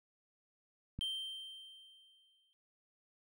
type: click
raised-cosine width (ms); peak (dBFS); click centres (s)
5; -29; 0.99
type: tone with exponential decay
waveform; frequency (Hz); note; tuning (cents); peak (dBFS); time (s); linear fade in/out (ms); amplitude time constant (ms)
triangle; 3136; G7; 0; -33; 1.01-2.53; 0; 330
effects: none